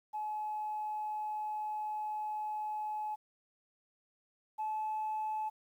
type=tone pair in turn; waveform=sine; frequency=852 / 862.9 Hz; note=G#5 / A5; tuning=+44 / -34 cents; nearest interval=unison; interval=22 cents; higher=second; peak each=-34 / -32 dBFS; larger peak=second; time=0.13-3.16 / 4.58-5.5 s; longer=first; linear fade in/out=20 ms; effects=tanh soft clip ceiling -30 dBFS + 11-bit